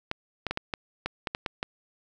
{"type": "clicks", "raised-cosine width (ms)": 0.3, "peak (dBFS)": -13, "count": 10, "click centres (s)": [0.114, 0.467, 0.51, 0.574, 0.738, 1.06, 1.272, 1.349, 1.462, 1.629], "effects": []}